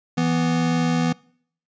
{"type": "tone pair together", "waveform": "square", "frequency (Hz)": [164.79, 246.9], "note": ["E3", "B3"], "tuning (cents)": [0, 0], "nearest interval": "perfect fifth", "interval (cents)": 700, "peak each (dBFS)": -22, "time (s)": [0.17, 1.13], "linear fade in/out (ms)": 10, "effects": ["noise-tail reverb RT60 0.6 s tail -24 dB re dry", "resampled to 16000 Hz"]}